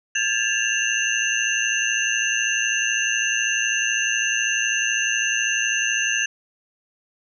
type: tone cluster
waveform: sine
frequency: 1610 / 1726 / 2705 / 2817 / 6230 Hz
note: G6 / A6 / E7 / F7 / G8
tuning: +46 / -34 / +44 / +14 / -12 cents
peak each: -26 dBFS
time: 0.15-6.26 s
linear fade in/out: 5 ms
effects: none